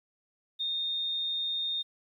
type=tone; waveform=sine; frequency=3666 Hz; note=A#7; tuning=30 cents flat; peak=-29 dBFS; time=0.59-1.83 s; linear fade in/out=20 ms; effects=11-bit